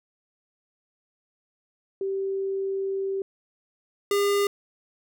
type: tone pair in turn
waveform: sine / square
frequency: 388.6 / 403.9 Hz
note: G4 / G#4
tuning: -15 / -48 cents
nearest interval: minor second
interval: 67 cents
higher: second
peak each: -25 / -21 dBFS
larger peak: second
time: 2.01-3.22 / 4.11-4.47 s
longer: first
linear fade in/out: 2 ms
effects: none